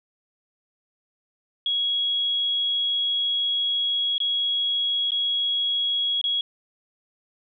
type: tone with dropouts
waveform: sine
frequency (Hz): 3322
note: G#7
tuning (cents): 0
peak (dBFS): -21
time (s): 1.66-6.41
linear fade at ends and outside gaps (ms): 2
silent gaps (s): 4.181-4.202 / 5.107-5.118 / 6.214-6.24
effects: none